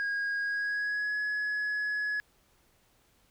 sine tone with pitch glide, 1637 to 1689.8 Hz, G#6 to G#6, -25 to +30 cents, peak -26 dBFS, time 0-2.2 s, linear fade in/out 0 ms, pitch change +55 cents, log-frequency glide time 0.4-1.18 s, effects tanh soft clip ceiling -28 dBFS + pink hiss -67 dBFS RMS until 3.3 s

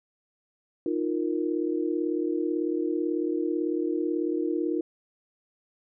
sine chord, Eb suspended second, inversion none, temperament equal, 311.1 / 349.2 / 466.2 Hz, Eb4 / F4 / Bb4, 0 / 0 / 0 cents, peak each -28 / -28 / -33 dBFS, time 0.86-4.81 s, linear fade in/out 2 ms, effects none

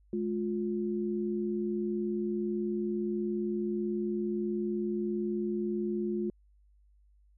sine tone pair together, 211.6 / 353.1 Hz, G#3 / F4, +33 / +19 cents, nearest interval major sixth, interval 886 cents, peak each -32 / -32 dBFS, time 0.13-6.3 s, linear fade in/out 2 ms, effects added 50 Hz sine -60 dBFS peak until 7.37 s

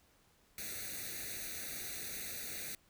white noise with comb filter, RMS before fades -43 dBFS, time 0.58-2.75 s, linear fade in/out 2 ms, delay 0.48 ms, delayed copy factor +0.95, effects pink hiss -69 dBFS RMS until 2.89 s

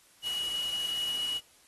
sine tone in noise, 2925 Hz, F#7, 21 cents flat, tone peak -30 dBFS, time 0.22-1.41 s, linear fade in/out 50 ms, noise white, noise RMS -42 dBFS, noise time 0.22-1.41 s, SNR +9 dB, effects white hiss -61 dBFS RMS until 1.67 s + AAC 32 kbps

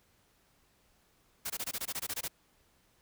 white noise bursts, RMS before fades -36 dBFS, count 12, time 1.45-2.282 s, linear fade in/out 10 ms, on 51 ms, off 20 ms, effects pink hiss -69 dBFS RMS until 3.01 s

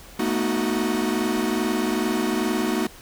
45% pulse chord, B dominant seventh, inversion third, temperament equal with one note detuned, 220 / 242.4 / 311.1 / 370 Hz, A3 / B3 / D#4 / F#4, 0 / -32 / 0 / 0 cents, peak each -27 dBFS, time 0.19-2.87 s, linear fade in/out 5 ms, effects pink hiss -45 dBFS RMS until 3.01 s

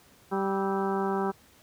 harmonic tone with a mistuned harmonic, 194.9 Hz, G3, 10 cents flat, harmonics 1 / 2 / 3 / 4 / 5 / 6 / 7 / 8, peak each -31 / -29 / -42 / -33 / -35 / -41 / -38 / -43 dBFS, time 0.31-1.32 s, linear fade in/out 20 ms, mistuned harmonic 7, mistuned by -65 cents, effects pink hiss -58 dBFS RMS until 1.62 s + high-pass 60 Hz 12 dB/octave

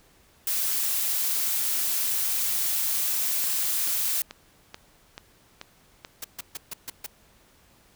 blue noise, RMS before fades -26 dBFS, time 0.47-4.22 s, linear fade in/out 2 ms
click train, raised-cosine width 0.2 ms, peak -20 dBFS, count 7, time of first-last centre 3.44-6.049 s, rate 2.3 Hz
white noise bursts, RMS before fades -34 dBFS, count 6, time 6.22-7.064 s, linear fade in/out 5 ms, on 24 ms, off 140 ms
effects pink hiss -59 dBFS RMS until 7.95 s

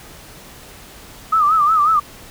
sine tone with vibrato, 1238 Hz, D#6, 9 cents flat, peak -11 dBFS, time 1.32-2 s, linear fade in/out 10 ms, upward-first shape sine, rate 5.5 Hz, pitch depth 110 cents each way, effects pink hiss -40 dBFS RMS until 2.3 s

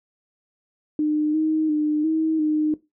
sine tone with pitch steps, 303 / 313.3 / 302.2 / 318 / 306.1 Hz, D#4 / D#4 / D4 / D#4 / D#4, -46 / +12 / +50 / +38 / -28 cents, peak -18 dBFS, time 0.99-2.74 s, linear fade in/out 2 ms, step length 350 ms, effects noise-tail reverb RT60 0.2 s tail -17 dB re dry

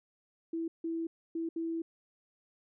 sine tone bursts at uneven times, 329.6 Hz, E4, in tune, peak -32 dBFS, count 4, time 0.53-0.68 / 0.84-1.07 / 1.35-1.49 / 1.56-1.82 s, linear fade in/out 5 ms, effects none

